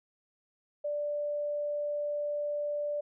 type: tone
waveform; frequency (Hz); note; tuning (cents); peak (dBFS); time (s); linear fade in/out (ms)
sine; 587.3; D5; 0; -30; 0.84-3.01; 10
effects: none